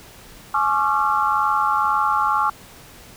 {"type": "tone cluster", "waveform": "sine", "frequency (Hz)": [848, 1094, 1176, 1370], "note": ["G#5", "C#6", "D6", "F6"], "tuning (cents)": [36, -23, 2, -34], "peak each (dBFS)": -22, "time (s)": [0.54, 2.5], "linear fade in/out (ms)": 5, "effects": ["pink hiss -44 dBFS RMS until 3.16 s"]}